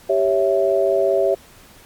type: chord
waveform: sine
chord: C# diminished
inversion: second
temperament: equal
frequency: 392 / 554.4 / 659.3 Hz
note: G4 / C#5 / E5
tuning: 0 / 0 / 0 cents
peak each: -19 dBFS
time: 0.09-1.35 s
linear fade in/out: 10 ms
effects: pink hiss -47 dBFS RMS until 1.85 s + Opus 48 kbps